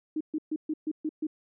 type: tone bursts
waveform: sine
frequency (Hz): 310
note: D#4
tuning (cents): -6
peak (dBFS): -27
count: 7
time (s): 0.16-1.269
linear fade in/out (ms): 5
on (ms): 47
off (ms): 130
effects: none